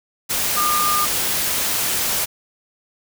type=tone in noise; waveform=sine; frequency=1209 Hz; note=D6; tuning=50 cents sharp; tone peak=-18 dBFS; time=0.56-1.06 s; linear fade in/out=20 ms; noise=white; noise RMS=-21 dBFS; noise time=0.29-2.26 s; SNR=0 dB; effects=none